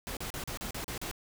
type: noise bursts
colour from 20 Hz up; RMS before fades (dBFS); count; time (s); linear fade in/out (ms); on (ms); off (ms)
pink; -38; 8; 0.07-1.113; 0; 98; 37
effects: none